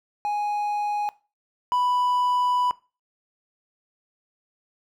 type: tone pair in turn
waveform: triangle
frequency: 830 / 989.4 Hz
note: G#5 / B5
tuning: -1 / +3 cents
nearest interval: minor third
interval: 304 cents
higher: second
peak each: -21 / -18 dBFS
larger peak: second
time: 0.25-1.09 / 1.72-2.71 s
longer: second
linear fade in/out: 0 ms
effects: noise-tail reverb RT60 0.3 s tail -19 dB re dry